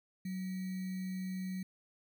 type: tone with sample-and-hold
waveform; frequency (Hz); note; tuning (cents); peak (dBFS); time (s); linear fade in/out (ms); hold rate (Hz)
sine; 186.3; F#3; +12; -36; 0.25-1.63; 5; 2100
effects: none